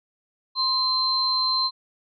sine tone pair together, 1040 / 4119 Hz, C6 / C8, -11 / -28 cents, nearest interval 2 octaves, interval 2383 cents, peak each -26 / -21 dBFS, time 0.55-1.71 s, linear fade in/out 50 ms, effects none

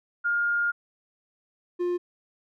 sine / triangle tone pair in turn, 1414 / 353.5 Hz, F6 / F4, +21 / +21 cents, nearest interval 2 octaves, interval 2400 cents, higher first, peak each -22 / -22 dBFS, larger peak neither, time 0.24-0.72 / 1.79-1.98 s, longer first, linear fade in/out 20 ms, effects none

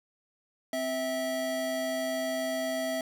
square tone pair together, 260.5 / 652 Hz, C4 / E5, -7 / -19 cents, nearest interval octave + major third, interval 1588 cents, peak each -36 / -31 dBFS, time 0.73-3.01 s, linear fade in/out 2 ms, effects none

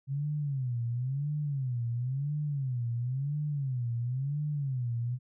sine tone with vibrato, 132.7 Hz, C3, 25 cents sharp, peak -29 dBFS, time 0.07-5.19 s, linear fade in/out 50 ms, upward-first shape sine, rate 0.97 Hz, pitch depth 210 cents each way, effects none

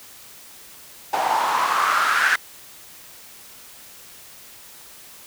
white noise with band-pass filter sweep, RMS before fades -20 dBFS, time 1.13-2.36 s, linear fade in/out 5 ms, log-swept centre 780 to 1600 Hz, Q 6.1, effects white hiss -44 dBFS RMS until 5.26 s

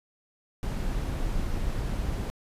brown noise, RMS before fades -29 dBFS, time 0.63-2.3 s, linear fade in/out 0 ms, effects resampled to 32000 Hz

